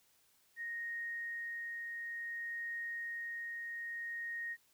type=tone with tremolo; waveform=sine; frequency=1864.7 Hz; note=A#6; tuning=in tune; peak=-38 dBFS; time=0.56-4.57 s; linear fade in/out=50 ms; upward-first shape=triangle; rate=0.57 Hz; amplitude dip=25%; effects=white hiss -71 dBFS RMS until 4.73 s